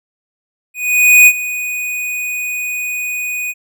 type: tone with ADSR envelope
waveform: square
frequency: 2480 Hz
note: D#7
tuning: 6 cents flat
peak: -3 dBFS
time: 0.74-3.54 s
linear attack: 530 ms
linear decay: 54 ms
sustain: -16 dB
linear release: 39 ms
effects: none